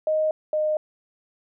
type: tone pair in turn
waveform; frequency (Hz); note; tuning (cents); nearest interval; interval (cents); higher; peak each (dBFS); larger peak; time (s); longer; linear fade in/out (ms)
sine; 622.3 / 614.1; D#5 / D#5; 0 / -23; unison; 23; first; -19 / -20; first; 0.07-0.31 / 0.53-0.77; neither; 2
effects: none